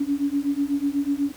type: beating tone pair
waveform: sine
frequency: 279.3 / 287.4 Hz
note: C#4 / D4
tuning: +13 / -37 cents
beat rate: 8.1 Hz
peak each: -24 dBFS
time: 0-1.32 s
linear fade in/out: 10 ms
effects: pink hiss -46 dBFS RMS until 1.36 s + high-pass 60 Hz 12 dB/octave